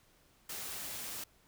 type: noise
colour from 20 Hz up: white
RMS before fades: -42 dBFS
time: 0.49-1.24 s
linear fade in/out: 5 ms
effects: pink hiss -67 dBFS RMS until 1.47 s